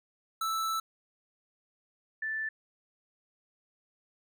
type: tone pair in turn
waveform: square / sine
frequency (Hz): 1318.5 / 1760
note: E6 / A6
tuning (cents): 0 / 0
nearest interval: perfect fourth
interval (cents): 500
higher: second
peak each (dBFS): -30 / -31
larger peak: first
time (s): 0.41-0.8 / 2.22-2.49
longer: first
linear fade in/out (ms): 5
effects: none